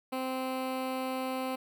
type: tone with notch filter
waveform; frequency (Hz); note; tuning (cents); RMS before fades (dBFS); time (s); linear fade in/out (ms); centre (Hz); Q
15% pulse; 260; C4; -11; -34; 0.12-1.56; 10; 6400; 1
effects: none